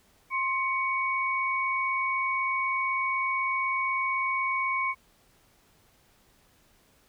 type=tone pair together; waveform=sine; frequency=1056.2 / 2238 Hz; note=C6 / C#7; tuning=+16 / +16 cents; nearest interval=octave + minor second; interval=1300 cents; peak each=-28 dBFS; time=0.3-4.95 s; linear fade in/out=50 ms; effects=pink hiss -63 dBFS RMS until 7.08 s